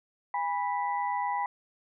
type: tone cluster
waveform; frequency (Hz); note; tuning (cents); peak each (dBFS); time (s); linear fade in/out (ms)
sine; 815 / 983 / 1975; G#5 / B5 / B6; -33 / -8 / 0; -31 / -30 / -39; 0.34-1.46; 2
effects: none